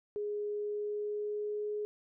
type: tone with pitch glide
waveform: sine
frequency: 415.3 to 419.2 Hz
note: G#4 to G#4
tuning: 0 to +16 cents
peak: -33 dBFS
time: 0.16-1.85 s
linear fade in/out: 0 ms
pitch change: +16 cents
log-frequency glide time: 0.46-1.7 s
effects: none